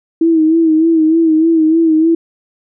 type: tone with vibrato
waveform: sine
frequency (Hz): 322.2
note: E4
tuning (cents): -39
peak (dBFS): -7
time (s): 0.21-2.15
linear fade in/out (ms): 5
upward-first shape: sine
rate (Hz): 3.3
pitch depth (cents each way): 54
effects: none